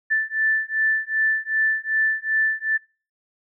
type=beating tone pair; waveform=sine; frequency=1760 / 1762.6 Hz; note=A6 / A6; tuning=0 / +3 cents; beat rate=2.6 Hz; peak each=-22 dBFS; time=0.1-2.78 s; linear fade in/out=20 ms; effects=noise-tail reverb RT60 0.4 s tail -26 dB re dry